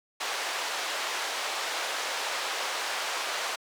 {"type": "band-pass noise", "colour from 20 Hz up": "pink", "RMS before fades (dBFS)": -32, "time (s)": [0.2, 3.56], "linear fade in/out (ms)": 10, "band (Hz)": [630, 6200], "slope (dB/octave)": 12, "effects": ["high-pass 400 Hz 12 dB/octave"]}